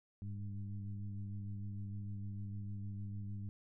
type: tone with frequency modulation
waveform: sine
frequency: 101.5 Hz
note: G#2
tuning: 39 cents flat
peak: -40 dBFS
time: 0.22-3.49 s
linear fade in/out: 0 ms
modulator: 98.2 Hz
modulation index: 0.79
effects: none